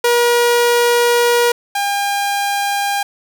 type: tone pair in turn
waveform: sawtooth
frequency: 478.5 / 804.7 Hz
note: A#4 / G5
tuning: +45 / +45 cents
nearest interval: major sixth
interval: 900 cents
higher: second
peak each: -7 / -12 dBFS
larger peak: first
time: 0.04-1.52 / 1.75-3.03 s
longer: first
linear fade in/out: 5 ms
effects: 7-bit